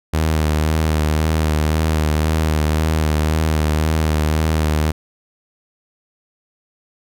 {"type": "tone with vibrato", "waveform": "sawtooth", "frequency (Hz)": 77.8, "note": "D#2", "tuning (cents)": 0, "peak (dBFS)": -11, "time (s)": [0.13, 4.92], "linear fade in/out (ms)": 10, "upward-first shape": "sine", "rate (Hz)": 1.9, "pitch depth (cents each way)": 31, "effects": []}